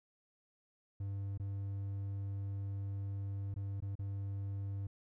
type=tone with dropouts; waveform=triangle; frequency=99 Hz; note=G2; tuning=18 cents sharp; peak=-35 dBFS; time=1-4.87 s; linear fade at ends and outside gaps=5 ms; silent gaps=1.377-1.397 / 3.542-3.561 / 3.804-3.822 / 3.954-3.991 s; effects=none